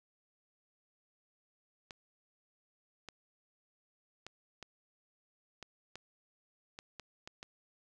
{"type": "clicks", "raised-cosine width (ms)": 0.2, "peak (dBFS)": -28, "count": 10, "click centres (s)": [1.908, 3.087, 4.266, 4.627, 5.627, 5.956, 6.789, 6.997, 7.275, 7.429], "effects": []}